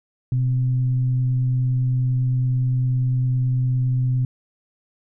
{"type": "tone with frequency modulation", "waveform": "sine", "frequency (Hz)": 126.2, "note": "B2", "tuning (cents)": 38, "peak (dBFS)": -17, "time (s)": [0.32, 4.25], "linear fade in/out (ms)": 2, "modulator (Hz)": 135, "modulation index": 0.21, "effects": []}